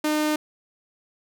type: tone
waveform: sawtooth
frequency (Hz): 304.2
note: D#4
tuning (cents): -39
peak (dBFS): -17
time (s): 0.04-0.36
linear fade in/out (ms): 5
effects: none